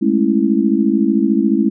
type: chord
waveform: sine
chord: A major seventh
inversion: third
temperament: just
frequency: 206.2 / 220 / 275 / 330 Hz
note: G#3 / A3 / C#4 / E4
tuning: -12 / 0 / -14 / +2 cents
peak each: -17 dBFS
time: 0.01-1.7 s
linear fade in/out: 20 ms
effects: none